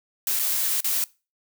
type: noise with dropouts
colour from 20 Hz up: blue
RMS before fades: -24 dBFS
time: 0.27-1.04 s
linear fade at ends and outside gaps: 1 ms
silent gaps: 0.391-0.395 / 0.805-0.844 s
effects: noise-tail reverb RT60 0.3 s tail -22 dB re dry